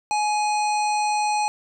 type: harmonic tone with a mistuned harmonic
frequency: 842 Hz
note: G#5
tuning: 24 cents sharp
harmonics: 1 / 3 / 5 / 7 / 9 / 10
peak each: -20 / -30 / -34 / -37 / -39 / -40 dBFS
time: 0.11-1.48 s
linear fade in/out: 0 ms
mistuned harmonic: 3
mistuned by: -24 cents
effects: none